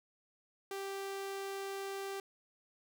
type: tone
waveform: sawtooth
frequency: 392 Hz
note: G4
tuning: in tune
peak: -35 dBFS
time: 0.71-2.2 s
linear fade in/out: 2 ms
effects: none